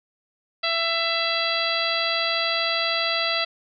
harmonic tone, 667 Hz, E5, 20 cents sharp, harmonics 1 / 2 / 3 / 4 / 5 / 6 / 7, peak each -29 / -29 / -29 / -29 / -29 / -29 / -29 dBFS, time 0.63-3.45 s, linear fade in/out 10 ms, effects none

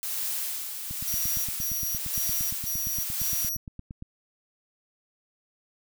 blue noise with tremolo, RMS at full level -30 dBFS, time 0.03-3.49 s, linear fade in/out 0 ms, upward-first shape sine, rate 0.99 Hz, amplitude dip 50%
click train, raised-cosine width 5 ms, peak -26 dBFS, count 28, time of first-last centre 0.91-4.024 s, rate 8.67 Hz
10% pulse tone bursts, 5770 Hz, F#8, 44 cents flat, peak -23 dBFS, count 5, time 1.07-3.57 s, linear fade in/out 10 ms, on 380 ms, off 150 ms
effects none

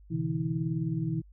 sine tone cluster, 124.1 / 143.3 / 162.8 / 322.4 Hz, B2 / D3 / E3 / E4, +9 / -42 / -21 / -38 cents, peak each -34 / -36 / -30 / -36 dBFS, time 0.1-1.22 s, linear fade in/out 20 ms, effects added 50 Hz sine -51 dBFS peak until 1.32 s

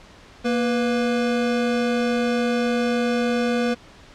square tone pair together, 235 / 491.7 Hz, A#3 / B4, +14 / -8 cents, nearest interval octave + minor second, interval 1278 cents, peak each -22 / -24 dBFS, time 0.44-3.75 s, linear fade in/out 20 ms, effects pink hiss -47 dBFS RMS until 4.14 s + low-pass 5000 Hz 12 dB/octave

